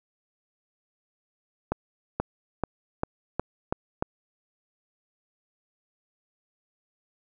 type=accelerating click train; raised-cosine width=1 ms; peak=-11 dBFS; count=7; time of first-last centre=1.72-4.025 s; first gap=480 ms; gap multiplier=0.91; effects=none